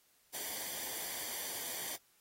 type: noise with comb filter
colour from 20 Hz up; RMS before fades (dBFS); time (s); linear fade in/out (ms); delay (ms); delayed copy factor
white; -41; 0.33-1.97; 20; 0.75; -0.65
effects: white hiss -70 dBFS RMS until 2.2 s + AAC 48 kbps